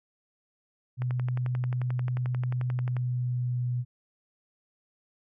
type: tone with pitch glide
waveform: sine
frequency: 124.7 to 123.2 Hz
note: B2 to B2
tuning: +17 to -4 cents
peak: -26 dBFS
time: 0.97-3.85 s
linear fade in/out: 50 ms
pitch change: -21 cents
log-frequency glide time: 2.79-3.71 s
type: click train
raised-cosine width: 0.5 ms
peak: -24 dBFS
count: 23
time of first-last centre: 1.02-2.967 s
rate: 11.3 Hz
effects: none